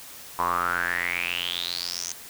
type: tone with band-pass filter sweep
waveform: square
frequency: 43.74 Hz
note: F1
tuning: 3 cents sharp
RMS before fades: -28 dBFS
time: 0.39-2.12 s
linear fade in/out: 0 ms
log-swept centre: 1000 to 6400 Hz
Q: 8.6
effects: white hiss -43 dBFS RMS until 2.29 s